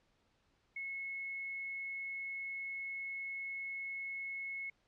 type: tone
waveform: sine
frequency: 2185 Hz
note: C#7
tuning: 26 cents flat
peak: -39 dBFS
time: 0.76-4.7 s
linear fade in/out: 5 ms
effects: pink hiss -75 dBFS RMS until 4.87 s + low-pass 5000 Hz 12 dB/octave